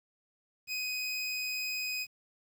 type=tone; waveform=25% pulse; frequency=2507 Hz; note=D#7; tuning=12 cents sharp; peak=-29 dBFS; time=0.67-2.07 s; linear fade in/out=50 ms; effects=10-bit